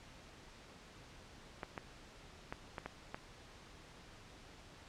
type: clicks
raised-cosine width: 0.5 ms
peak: -26 dBFS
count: 6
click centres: 1.632 / 1.778 / 2.525 / 2.782 / 2.86 / 3.145 s
effects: pink hiss -57 dBFS RMS until 4.88 s + low-pass 6000 Hz 12 dB/octave